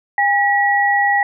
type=tone pair together; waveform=sine; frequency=810 / 1926.5 Hz; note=G#5 / B6; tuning=-43 / -44 cents; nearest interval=octave + minor third; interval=1499 cents; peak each=-15 dBFS; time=0.18-1.23 s; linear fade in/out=2 ms; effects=none